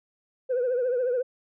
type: tone with vibrato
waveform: sine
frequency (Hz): 498.6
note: B4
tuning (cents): +16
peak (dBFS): -21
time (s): 0.49-1.23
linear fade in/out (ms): 20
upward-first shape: triangle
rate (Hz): 14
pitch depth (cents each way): 97
effects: tanh soft clip ceiling -20 dBFS